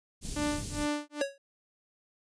pink band-stop noise, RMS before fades -37 dBFS, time 0.21-0.88 s, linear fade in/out 50 ms, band 240 to 5400 Hz, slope 12 dB/octave
sawtooth tone with tremolo, 295.3 Hz, D4, 10 cents sharp, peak -24 dBFS, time 0.36-1.22 s, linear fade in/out 5 ms, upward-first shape sine, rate 2.4 Hz, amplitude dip 100%
square tone with exponential decay, 554.4 Hz, C#5, in tune, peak -24 dBFS, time 1.21-1.38 s, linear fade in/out 2 ms, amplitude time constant 36 ms
effects resampled to 22050 Hz

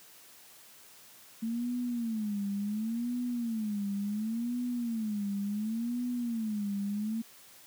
sine tone with vibrato, 221.7 Hz, A3, 13 cents sharp, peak -30 dBFS, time 1.42-7.22 s, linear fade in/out 10 ms, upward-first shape sine, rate 0.7 Hz, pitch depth 180 cents each way, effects white hiss -55 dBFS RMS until 7.66 s + high-pass 100 Hz 12 dB/octave

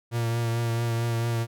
45% pulse tone with vibrato, 116.54 Hz, A#2, in tune, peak -24 dBFS, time 0.11-1.47 s, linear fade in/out 50 ms, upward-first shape triangle, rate 4.5 Hz, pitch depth 26 cents each way, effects none

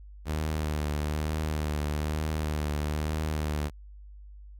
sawtooth tone with vibrato, 76.1 Hz, D#2, 38 cents flat, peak -24 dBFS, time 0.25-3.71 s, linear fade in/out 50 ms, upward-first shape triangle, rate 1.1 Hz, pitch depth 45 cents each way, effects added 50 Hz sine -44 dBFS peak until 4.59 s

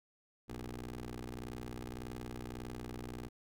15% pulse ring-modulated tone, 61.74 Hz, B1, in tune, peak -33 dBFS, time 0.48-3.29 s, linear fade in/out 20 ms, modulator 175 Hz, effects none

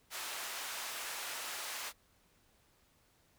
pink band-pass noise, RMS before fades -42 dBFS, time 0.1-1.93 s, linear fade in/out 50 ms, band 940 to 16000 Hz, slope 12 dB/octave, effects pink hiss -70 dBFS RMS until 3.38 s

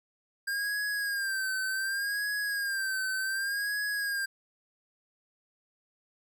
square tone with vibrato, 1600 Hz, G6, 35 cents sharp, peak -30 dBFS, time 0.47-4.26 s, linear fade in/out 10 ms, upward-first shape sine, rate 0.67 Hz, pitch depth 76 cents each way, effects none

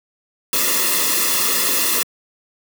white noise with comb filter, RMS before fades -18 dBFS, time 0.53-2.03 s, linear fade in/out 2 ms, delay 1.3 ms, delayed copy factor -0.95, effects high-pass 200 Hz 12 dB/octave

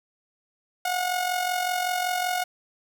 sawtooth tone with amplitude modulation, 725 Hz, F#5, 35 cents flat, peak -18 dBFS, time 0.85-2.44 s, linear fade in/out 5 ms, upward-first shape sine, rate 45.3 Hz, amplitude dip 55%, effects none

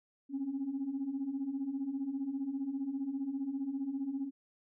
sine beating tone pair, 261.6 / 276.6 Hz, C4 / C#4, 0 / -4 cents, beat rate 15 Hz, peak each -39 / -34 dBFS, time 0.29-4.31 s, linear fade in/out 50 ms, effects tanh soft clip ceiling -28 dBFS

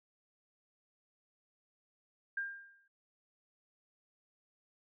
sine tone with exponential decay, 1600 Hz, G6, 35 cents sharp, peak -32 dBFS, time 2.37-2.88 s, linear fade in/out 5 ms, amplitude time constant 110 ms, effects none

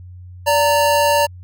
square tone pair together, 580 / 920.7 Hz, D5 / A#5, -22 / -22 cents, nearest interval minor sixth, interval 800 cents, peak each -16 dBFS, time 0.46-1.27 s, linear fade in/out 20 ms, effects added 90 Hz sine -34 dBFS peak until 1.43 s

